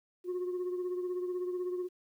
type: beating tone pair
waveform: sine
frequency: 360 / 376 Hz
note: F#4 / F#4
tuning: -47 / +28 cents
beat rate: 16 Hz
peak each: -31 / -40 dBFS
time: 0.24-1.89 s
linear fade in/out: 50 ms
effects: tanh soft clip ceiling -30 dBFS + 11-bit